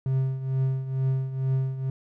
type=tone with tremolo; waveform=triangle; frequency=132.5 Hz; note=C3; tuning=22 cents sharp; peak=-18 dBFS; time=0.06-1.9 s; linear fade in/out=2 ms; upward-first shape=triangle; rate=2.2 Hz; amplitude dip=75%; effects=none